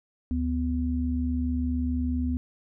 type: tone pair together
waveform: sine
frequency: 74.21 / 249.6 Hz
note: D2 / B3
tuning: +19 / +19 cents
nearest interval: octave + major sixth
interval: 2100 cents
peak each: -27 dBFS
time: 0.31-2.37 s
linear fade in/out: 0 ms
effects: none